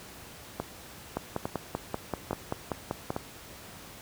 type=two click trains; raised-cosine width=1 ms; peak=-16 / -15 dBFS; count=4 / 11; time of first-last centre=0.6-3.164 / 1.17-3.104 s; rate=1.17 / 5.17 Hz; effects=pink hiss -47 dBFS RMS until 4.01 s + high-pass 60 Hz 12 dB/octave